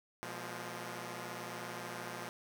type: chord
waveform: 5% pulse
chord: F diminished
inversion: second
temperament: equal with one note detuned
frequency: 120.93 / 174.61 / 207.7 Hz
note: Cb3 / F3 / Ab3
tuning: -36 / 0 / 0 cents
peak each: -34 / -34 / -37 dBFS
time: 0.23-2.29 s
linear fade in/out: 0 ms
effects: none